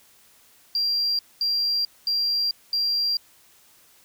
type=tone bursts; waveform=sine; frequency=4751 Hz; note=D8; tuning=19 cents sharp; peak=-19 dBFS; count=4; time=0.75-3.17 s; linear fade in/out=2 ms; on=440 ms; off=220 ms; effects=tanh soft clip ceiling -18 dBFS + white hiss -56 dBFS RMS until 4.04 s